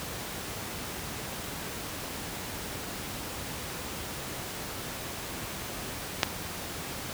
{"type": "click", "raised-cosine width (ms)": 0.2, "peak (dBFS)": -3, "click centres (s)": 6.232, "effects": ["pink hiss -37 dBFS RMS until 7.13 s", "high-pass 60 Hz 12 dB/octave"]}